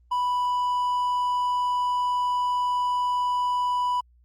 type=tone; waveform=triangle; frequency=987.8 Hz; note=B5; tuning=in tune; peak=-20 dBFS; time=0.11-4.01 s; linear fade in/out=10 ms; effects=added 60 Hz sine -55 dBFS peak until 4.24 s + Opus 24 kbps